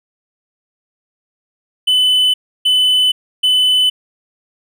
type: tone bursts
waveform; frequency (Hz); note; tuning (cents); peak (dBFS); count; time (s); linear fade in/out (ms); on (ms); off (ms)
triangle; 3011; F#7; +30; -8; 3; 1.87-3.9; 10; 470; 310
effects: none